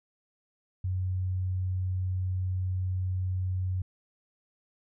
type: tone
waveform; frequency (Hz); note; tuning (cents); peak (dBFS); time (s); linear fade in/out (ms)
sine; 92.5; F#2; 0; -27; 0.84-3.82; 5
effects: none